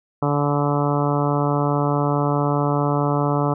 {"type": "harmonic tone", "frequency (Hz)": 144.7, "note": "D3", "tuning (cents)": -25, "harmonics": [1, 2, 3, 4, 5, 6, 7, 8, 9], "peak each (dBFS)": [-21, -24, -26, -27, -28, -29, -29, -30, -31], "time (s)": [0.22, 3.54], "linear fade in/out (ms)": 5, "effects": []}